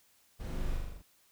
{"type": "noise with echo", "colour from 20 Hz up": "brown", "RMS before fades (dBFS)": -40, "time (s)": [0.39, 0.78], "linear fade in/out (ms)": 20, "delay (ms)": 41, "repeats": 6, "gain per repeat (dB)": -2, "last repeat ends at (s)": 1.026, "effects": ["white hiss -67 dBFS RMS until 1.31 s"]}